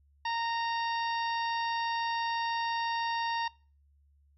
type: harmonic tone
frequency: 926 Hz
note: A#5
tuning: 12 cents flat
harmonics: 1 / 2 / 3 / 4 / 5 / 6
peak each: -31 / -37 / -41 / -43 / -45 / -47 dBFS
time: 0.25-3.48 s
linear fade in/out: 5 ms
effects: noise-tail reverb RT60 0.4 s tail -24 dB re dry + added 71 Hz sine -62 dBFS peak until 4.37 s